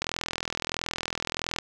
click train, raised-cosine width 0.2 ms, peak -11 dBFS, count 66, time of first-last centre 0.02-1.586 s, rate 41.5 Hz, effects none

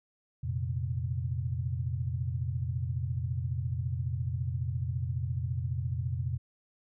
sine chord, F suspended fourth, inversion none, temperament just, 87.31 / 116.41 / 130.96 Hz, F2 / Bb2 / C3, 0 / -2 / +2 cents, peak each -34 dBFS, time 0.43-6.38 s, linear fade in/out 10 ms, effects none

